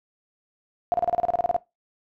sine tone bursts, 700 Hz, F5, 4 cents sharp, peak -18 dBFS, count 13, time 0.92-1.564 s, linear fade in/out 0 ms, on 20 ms, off 32 ms, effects noise-tail reverb RT60 0.2 s tail -19 dB re dry

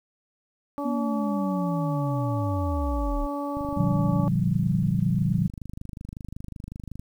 harmonic tone, 285.8 Hz, D4, 47 cents flat, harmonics 1 / 2 / 3 / 4, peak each -30 / -33 / -35 / -36 dBFS, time 0.78-4.28 s, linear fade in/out 0 ms
sine linear sweep, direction down, 246.9 to 31.71 Hz, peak -25 dBFS, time 0.84-3.27 s, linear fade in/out 20 ms
click train, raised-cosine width 5 ms, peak -24 dBFS, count 88, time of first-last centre 3.57-6.995 s, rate 25.4 Hz
sine chord, G minor seventh, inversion first, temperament equal, 116.54 / 146.83 / 174.61 / 196 Hz, Bb2 / D3 / F3 / G3, 0 / 0 / 0 / 0 cents, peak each -27 / -26 / -25 / -28 dBFS, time 3.77-5.48 s, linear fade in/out 5 ms
effects 9-bit

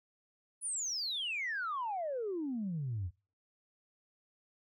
sine exponential sweep, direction down, 10260 to 82.1 Hz, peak -33 dBFS, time 0.61-3.11 s, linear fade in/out 50 ms, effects noise-tail reverb RT60 0.4 s tail -26 dB re dry + tanh soft clip ceiling -30 dBFS

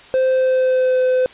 triangle tone with pitch glide, 520 to 510.5 Hz, C5 to C5, -11 to -43 cents, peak -11 dBFS, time 0.14-1.26 s, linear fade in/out 0 ms, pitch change -32 cents, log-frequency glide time 0.28-1.01 s, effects white hiss -42 dBFS RMS until 1.33 s + resampled to 8000 Hz

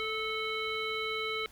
harmonic tone with a mistuned harmonic, 440 Hz, A4, in tune, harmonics 1 / 3 / 5 / 7 / 9, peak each -37 / -38 / -36 / -40 / -42 dBFS, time 0-1.46 s, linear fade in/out 0 ms, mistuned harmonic 3, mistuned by -27 cents, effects pink hiss -57 dBFS RMS until 1.51 s

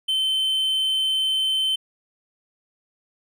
triangle tone, 3081 Hz, G7, 31 cents flat, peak -18 dBFS, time 0.08-1.76 s, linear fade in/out 10 ms, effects none

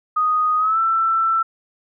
sine tone with pitch glide, 1244.5 to 1333.8 Hz, D#6 to E6, 0 to +20 cents, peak -15 dBFS, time 0.16-1.43 s, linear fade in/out 10 ms, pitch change +120 cents, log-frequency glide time 0.58-0.79 s, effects none

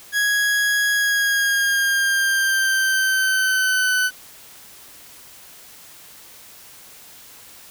40% pulse tone with pitch glide, 1661.2 to 1505.8 Hz, G#6 to F#6, 0 to +30 cents, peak -16 dBFS, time 0.12-4.11 s, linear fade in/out 50 ms, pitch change -170 cents, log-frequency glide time 0.92-3.95 s, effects white hiss -44 dBFS RMS until 7.7 s

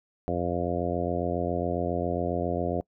harmonic tone, 87.31 Hz, F2, in tune, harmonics 1 / 2 / 3 / 4 / 5 / 6 / 7 / 8, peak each -34 / -34 / -34 / -34 / -34 / -34 / -34 / -34 dBFS, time 0.28-2.81 s, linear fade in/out 0 ms, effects noise-tail reverb RT60 0.1 s tail -24 dB re dry

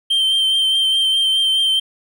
triangle tone with vibrato, 3136 Hz, G7, in tune, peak -12 dBFS, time 0.1-1.8 s, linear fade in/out 10 ms, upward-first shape triangle, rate 4.8 Hz, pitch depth 24 cents each way, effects none

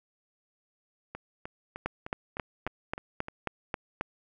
two click trains, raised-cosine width 0.5 ms, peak -23 / -15 dBFS, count 8 / 9, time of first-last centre 1.15-3.284 / 1.86-4.011 s, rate 3.28 / 3.72 Hz, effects none

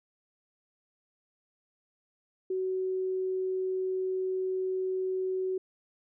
sine tone, 374.6 Hz, F#4, 21 cents sharp, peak -28 dBFS, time 2.5-5.58 s, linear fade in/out 5 ms, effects none

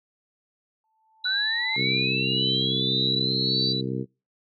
sine tone with exponential growth, 880 Hz, A5, in tune, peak -32 dBFS, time 0.84-1.76 s, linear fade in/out 1 ms, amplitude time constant 200 ms
sine tone with tremolo, 3951 Hz, B7, in tune, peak -23 dBFS, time 1.24-3.81 s, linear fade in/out 5 ms, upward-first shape sine, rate 1.8 Hz, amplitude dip 45%
sine linear sweep, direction up, 1458 to 4666 Hz, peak -25 dBFS, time 1.25-3.73 s, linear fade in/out 10 ms
harmonic tone, 65 Hz, C2, 11 cents flat, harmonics 2 / 3 / 4 / 5 / 6 / 7, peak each -30 / -32 / -33 / -34 / -35 / -35 dBFS, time 1.75-4.06 s, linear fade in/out 50 ms
effects noise-tail reverb RT60 0.3 s tail -26 dB re dry + MP3 48 kbps

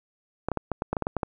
clicks, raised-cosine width 1 ms, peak -12 dBFS, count 11, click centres 0.486 / 0.517 / 0.573 / 0.717 / 0.821 / 0.93 / 0.968 / 1.023 / 1.069 / 1.167 / 1.232 s, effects none

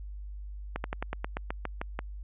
slowing click train, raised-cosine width 0.5 ms, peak -17 dBFS, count 11, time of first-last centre 0.76-1.991 s, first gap 81 ms, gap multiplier 1.09, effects added 50 Hz sine -38 dBFS peak until 2.23 s + resampled to 8000 Hz

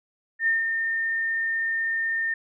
sine tone with ADSR envelope, 1816 Hz, A#6, 46 cents flat, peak -18 dBFS, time 0.39-2.34 s, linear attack 79 ms, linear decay 160 ms, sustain -5 dB, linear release 4 ms, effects none

